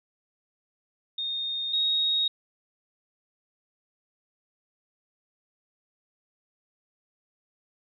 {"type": "tone pair in turn", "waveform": "sine", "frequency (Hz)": [3684, 3757], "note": ["A#7", "A#7"], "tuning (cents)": [-21, 13], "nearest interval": "unison", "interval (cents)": 34, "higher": "second", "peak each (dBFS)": [-28, -22], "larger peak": "second", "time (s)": [[1.18, 1.73], [1.73, 2.28]], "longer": "neither", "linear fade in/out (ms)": 5, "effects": []}